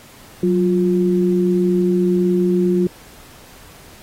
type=tone pair together; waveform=sine; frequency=185 / 353.5 Hz; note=F#3 / F4; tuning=0 / +21 cents; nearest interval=major seventh; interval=1121 cents; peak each=-16 dBFS; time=0.43-2.87 s; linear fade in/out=2 ms; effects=pink hiss -44 dBFS RMS until 4.02 s + AAC 48 kbps